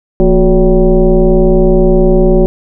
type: tone with frequency modulation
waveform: sine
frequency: 169.3 Hz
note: E3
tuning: 46 cents sharp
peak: -4 dBFS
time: 0.2-2.46 s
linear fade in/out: 0 ms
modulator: 199 Hz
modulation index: 1.8
effects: none